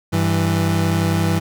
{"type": "tone pair together", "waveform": "30% pulse", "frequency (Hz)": [98, 164.81], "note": ["G2", "E3"], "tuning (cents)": [0, 0], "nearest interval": "major sixth", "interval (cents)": 900, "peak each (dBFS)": -16, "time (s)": [0.12, 1.4], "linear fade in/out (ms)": 20, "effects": []}